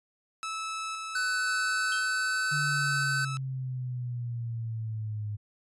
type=tone with tremolo; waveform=sawtooth; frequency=1306 Hz; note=E6; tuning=17 cents flat; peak=-29 dBFS; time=0.43-3.37 s; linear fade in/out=0 ms; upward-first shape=square; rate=0.96 Hz; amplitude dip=25%
type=tone with pitch glide; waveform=square; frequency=1500 to 1520.9 Hz; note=F#6 to F#6; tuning=+23 to +47 cents; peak=-28 dBFS; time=1.15-3.25 s; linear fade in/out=5 ms; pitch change=+24 cents; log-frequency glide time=1.28-2.9 s
type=tone with exponential decay; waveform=45% pulse; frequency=3175 Hz; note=G7; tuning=21 cents sharp; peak=-34 dBFS; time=1.92-2.15 s; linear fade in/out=1 ms; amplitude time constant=49 ms
type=exponential sweep; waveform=sine; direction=down; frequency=149.3 to 103.9 Hz; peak=-31 dBFS; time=2.51-5.37 s; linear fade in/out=20 ms
effects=resampled to 24000 Hz